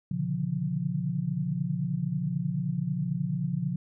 sine tone cluster, 122.2 / 143.5 / 152.8 / 176.7 Hz, B2 / D3 / D#3 / F3, -18 / -40 / -31 / +21 cents, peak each -36 / -31 / -36 / -30 dBFS, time 0.11-3.76 s, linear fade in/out 5 ms, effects none

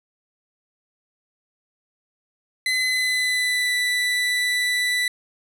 30% pulse tone with pitch glide, 2027 to 1978.4 Hz, B6 to B6, +45 to +3 cents, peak -17 dBFS, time 2.66-5.08 s, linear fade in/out 2 ms, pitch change -42 cents, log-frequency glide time 2.84-3.75 s, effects low-pass 12000 Hz 12 dB/octave

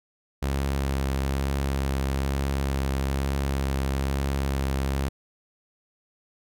sawtooth tone with vibrato, 68.1 Hz, C#2, 30 cents flat, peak -20 dBFS, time 0.42-5.09 s, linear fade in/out 10 ms, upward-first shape triangle, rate 1.1 Hz, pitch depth 21 cents each way, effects none

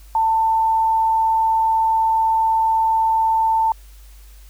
sine tone, 892 Hz, A5, 23 cents sharp, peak -14 dBFS, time 0.15-3.72 s, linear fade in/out 2 ms, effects added 50 Hz sine -40 dBFS peak until 4.49 s + white hiss -52 dBFS RMS until 4.49 s

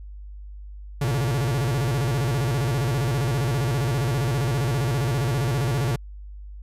45% pulse tone with vibrato, 128.4 Hz, C3, 32 cents flat, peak -21 dBFS, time 1.01-5.96 s, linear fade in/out 5 ms, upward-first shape square, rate 15 Hz, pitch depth 190 cents each way, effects added 50 Hz sine -36 dBFS peak until 6.62 s + resampled to 32000 Hz

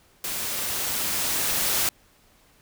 white noise with level ramp, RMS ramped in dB -30 to -23 dBFS, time 0.24-1.89 s, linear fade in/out 2 ms, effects pink hiss -59 dBFS RMS until 2.61 s

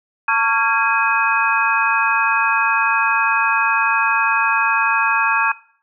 sine tone cluster, 898 / 1122 / 1379 / 1641 / 2517 Hz, A5 / C#6 / F6 / G#6 / D#7, +35 / +21 / -22 / -21 / +19 cents, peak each -20 dBFS, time 0.28-5.52 s, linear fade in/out 5 ms, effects noise-tail reverb RT60 0.5 s tail -19 dB re dry

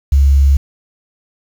sine tone with quantisation, 69.3 Hz, C#2, in tune, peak -6 dBFS, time 0.12-0.57 s, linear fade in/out 5 ms, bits 6, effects none

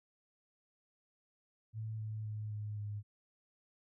sine tone with pitch steps, 110 / 108.42 / 106.87 / 105.34 / 103.83 Hz, A2 / A2 / A2 / G#2 / G#2, 0 / -25 / -50 / +25 / 0 cents, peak -38 dBFS, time 1.73-3.03 s, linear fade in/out 50 ms, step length 260 ms, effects none

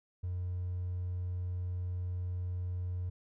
triangle tone with hard clipping, 90 Hz, F#2, 47 cents flat, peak -34 dBFS, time 0.23-3.1 s, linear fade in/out 10 ms, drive 4 dB, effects none

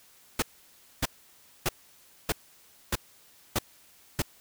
pink noise bursts, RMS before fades -26 dBFS, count 7, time 0.39-4.221 s, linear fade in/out 5 ms, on 33 ms, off 600 ms, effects white hiss -58 dBFS RMS until 4.4 s

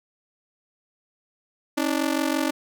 sawtooth ring-modulated tone, 293.7 Hz, D4, in tune, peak -15 dBFS, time 1.77-2.51 s, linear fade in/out 10 ms, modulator 23 Hz, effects none

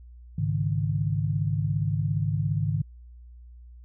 sine chord, Ab suspended fourth, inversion none, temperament just, 103.83 / 138.43 / 155.74 Hz, Ab2 / Db3 / Eb3, 0 / -2 / +2 cents, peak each -27 / -29 / -27 dBFS, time 0.38-2.82 s, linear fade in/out 5 ms, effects added 60 Hz sine -44 dBFS peak until 3.84 s

